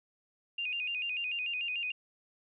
sine tone with vibrato, 2637 Hz, E7, in tune, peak -32 dBFS, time 0.58-1.92 s, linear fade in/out 5 ms, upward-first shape square, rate 6.8 Hz, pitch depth 98 cents each way, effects none

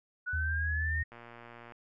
sine exponential sweep, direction up, 1461 to 1864.7 Hz, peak -32 dBFS, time 0.26-1.04 s, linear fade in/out 20 ms
sine tone with vibrato, 79 Hz, D#2, 27 cents sharp, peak -31 dBFS, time 0.33-1.03 s, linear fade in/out 5 ms, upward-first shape sine, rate 6.4 Hz, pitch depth 11 cents each way
click train, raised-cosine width 0.5 ms, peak -34 dBFS, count 72, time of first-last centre 1.12-1.722 s, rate 118 Hz
effects none

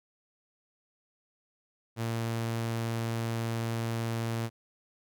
sawtooth tone, 114.8 Hz, A#2, 26 cents flat, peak -26 dBFS, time 1.96-4.5 s, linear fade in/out 50 ms, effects none

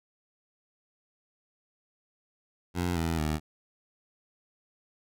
15% pulse tone with pitch steps, 88.3 / 82.39 / 76.87 Hz, F2 / E2 / D#2, +20 / 0 / -20 cents, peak -21 dBFS, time 2.74-3.4 s, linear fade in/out 50 ms, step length 220 ms, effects none

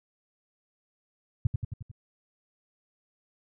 sine tone with echo, 110 Hz, A2, in tune, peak -18 dBFS, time 1.45-1.47 s, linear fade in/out 5 ms, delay 89 ms, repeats 5, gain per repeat -4 dB, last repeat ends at 1.915 s, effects none

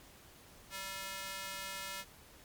square tone with high-pass filter, 193.7 Hz, G3, 20 cents flat, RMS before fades -43 dBFS, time 0.7-2.05 s, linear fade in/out 50 ms, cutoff 1400 Hz, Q 0.63, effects pink hiss -58 dBFS RMS until 2.44 s + MP3 96 kbps

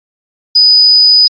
sine tone, 4978 Hz, D#8, in tune, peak -3 dBFS, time 0.55-1.28 s, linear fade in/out 10 ms, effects AAC 48 kbps

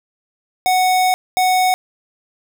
square tone bursts at uneven times, 740 Hz, F#5, in tune, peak -13 dBFS, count 2, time 0.66-1.14 / 1.37-1.74 s, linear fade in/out 0 ms, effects none

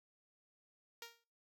5% pulse tone with exponential decay, 466.2 Hz, A#4, in tune, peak -33 dBFS, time 1.02-1.24 s, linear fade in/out 2 ms, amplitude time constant 46 ms, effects noise-tail reverb RT60 0.5 s tail -26 dB re dry

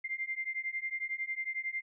sine beating tone pair, 2093 / 2104 Hz, C7 / C7, 0 / +9 cents, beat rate 11 Hz, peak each -37 / -37 dBFS, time 0.04-1.82 s, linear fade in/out 10 ms, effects none

